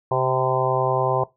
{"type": "harmonic tone with a mistuned harmonic", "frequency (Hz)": 130, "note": "C3", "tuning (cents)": -11, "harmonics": [1, 3, 4, 5, 6, 7, 8], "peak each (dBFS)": [-26, -26, -26, -26, -26, -26, -26], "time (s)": [0.11, 1.24], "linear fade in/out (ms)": 5, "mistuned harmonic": 8, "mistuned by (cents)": -31, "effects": ["noise-tail reverb RT60 0.2 s tail -19 dB re dry"]}